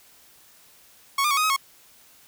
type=tone with pitch steps; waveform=sawtooth; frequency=1106 / 1203 / 1115 / 1247 / 1271 / 1094 Hz; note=C#6 / D6 / C#6 / D#6 / D#6 / C#6; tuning=-4 / +41 / +10 / +3 / +36 / -23 cents; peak=-16 dBFS; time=1.18-1.564 s; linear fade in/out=5 ms; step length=64 ms; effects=white hiss -54 dBFS RMS until 2.27 s